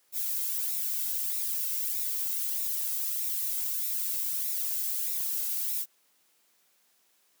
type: noise with flanger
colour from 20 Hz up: violet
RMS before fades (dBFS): -31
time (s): 0.12-5.86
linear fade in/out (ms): 50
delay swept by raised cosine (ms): 0.64 to 1.74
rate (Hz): 1.6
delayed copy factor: -0.5
effects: white hiss -68 dBFS RMS until 7.4 s + high-pass 200 Hz 12 dB/octave